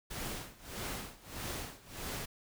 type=noise with tremolo; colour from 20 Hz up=pink; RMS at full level=-39 dBFS; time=0.1-2.26 s; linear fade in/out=10 ms; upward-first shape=sine; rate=1.6 Hz; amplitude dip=90%; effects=none